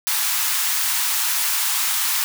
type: high-pass noise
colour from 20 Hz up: white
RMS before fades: -21 dBFS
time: 0.07-2.24 s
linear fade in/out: 0 ms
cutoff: 830 Hz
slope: 48 dB/octave
effects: none